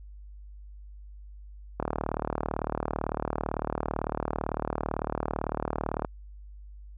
click train, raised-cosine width 1 ms, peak -14 dBFS, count 162, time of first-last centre 1.8-6.048 s, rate 37.9 Hz, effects added 50 Hz sine -43 dBFS peak until 6.97 s

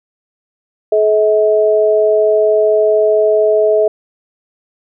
sine tone pair together, 427.8 / 641 Hz, A4 / E5, -49 / -49 cents, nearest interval perfect fifth, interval 700 cents, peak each -11 dBFS, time 0.92-3.88 s, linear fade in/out 5 ms, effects none

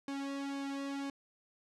sawtooth tone with flanger, 277.2 Hz, C#4, in tune, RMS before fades -39 dBFS, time 0.08-1.1 s, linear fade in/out 2 ms, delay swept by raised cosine 1.5 to 2.31 ms, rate 2 Hz, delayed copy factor -1, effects low-pass 7000 Hz 12 dB/octave

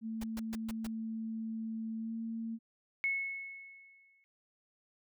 sine tone with pitch glide, 223 to 226.5 Hz, A3 to A#3, +23 to -50 cents, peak -36 dBFS, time 0.01-2.59 s, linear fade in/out 50 ms, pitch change +27 cents, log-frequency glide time 1.98-2.13 s
pink noise bursts, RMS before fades -44 dBFS, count 5, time 0.21-0.87 s, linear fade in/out 5 ms, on 28 ms, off 130 ms
sine tone with exponential decay, 2194 Hz, C#7, 18 cents flat, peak -28 dBFS, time 3.04-4.24 s, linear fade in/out 0 ms, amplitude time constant 260 ms
effects none

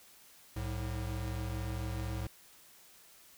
square tone pair together, 63.3 / 107.82 Hz, B1 / A2, +43 / -35 cents, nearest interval major sixth, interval 922 cents, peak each -39 / -38 dBFS, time 0.56-2.27 s, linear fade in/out 5 ms, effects white hiss -59 dBFS RMS until 3.37 s

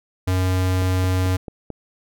square tone, 92.5 Hz, F#2, in tune, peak -18 dBFS, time 0.27-1.37 s, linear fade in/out 10 ms
click train, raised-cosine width 2 ms, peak -18 dBFS, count 5, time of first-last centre 0.82-1.703 s, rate 4.53 Hz
effects none

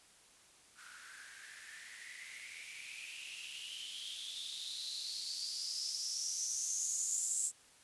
violet noise with band-pass filter sweep, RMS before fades -42 dBFS, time 0.75-7.52 s, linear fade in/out 50 ms, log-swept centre 1400 to 7800 Hz, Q 8.8, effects white hiss -63 dBFS RMS until 7.83 s + resampled to 24000 Hz

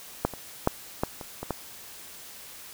clicks, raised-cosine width 1 ms, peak -8 / -23 / -6 / -10 / -23 / -19 / -13 dBFS, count 7, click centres 0.25 / 0.337 / 0.674 / 1.035 / 1.212 / 1.43 / 1.507 s, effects white hiss -45 dBFS RMS until 2.73 s

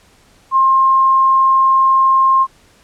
sine tone, 1063 Hz, C6, 27 cents sharp, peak -8 dBFS, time 0.51-2.47 s, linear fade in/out 50 ms, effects pink hiss -50 dBFS RMS until 2.83 s + low-pass 10000 Hz 12 dB/octave

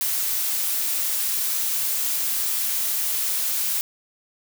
blue noise, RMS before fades -24 dBFS, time 0.01-3.81 s, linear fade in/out 0 ms, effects none

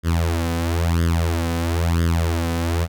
sawtooth tone with flanger, 83.8 Hz, E2, 29 cents sharp, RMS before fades -20 dBFS, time 0.03-2.88 s, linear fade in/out 50 ms, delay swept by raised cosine 0.6 to 4 ms, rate 1 Hz, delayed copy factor +0.9, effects none

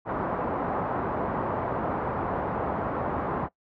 white low-pass noise, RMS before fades -29 dBFS, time 0.05-3.49 s, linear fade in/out 50 ms, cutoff 1100 Hz, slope 24 dB/octave, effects noise-tail reverb RT60 0.1 s tail -20 dB re dry + high-pass 60 Hz 12 dB/octave

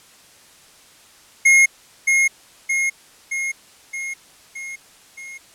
square tone with echo, 2150 Hz, C7, 47 cents sharp, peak -10 dBFS, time 1.45-1.66 s, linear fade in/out 10 ms, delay 620 ms, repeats 6, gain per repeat -4 dB, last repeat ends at 5.38 s, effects white hiss -49 dBFS RMS until 5.54 s + low-pass 10000 Hz 12 dB/octave

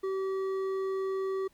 triangle tone with hard clipping, 383.7 Hz, G4, 37 cents flat, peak -31 dBFS, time 0.03-1.48 s, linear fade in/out 10 ms, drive 11 dB, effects pink hiss -67 dBFS RMS until 1.53 s

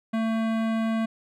sine tone with hard clipping, 224 Hz, A3, 31 cents sharp, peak -25 dBFS, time 0.13-1.06 s, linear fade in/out 10 ms, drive 18 dB, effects none

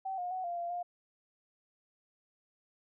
sine tone with pitch steps, 767 / 715 / 745 / 695 / 690 / 706 Hz, G5 / F5 / F#5 / F5 / F5 / F5, -38 / +41 / +12 / -9 / -21 / +19 cents, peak -34 dBFS, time 0.05-0.83 s, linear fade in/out 10 ms, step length 130 ms, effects none

